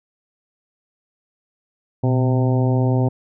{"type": "harmonic tone with a mistuned harmonic", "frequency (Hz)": 129.2, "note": "C3", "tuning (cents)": -21, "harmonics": [1, 2, 3, 4, 5, 6, 7], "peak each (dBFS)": [-16, -22, -26, -28, -30, -32, -33], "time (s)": [2.03, 3.09], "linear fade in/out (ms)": 10, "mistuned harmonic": 1, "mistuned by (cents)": -89, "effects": []}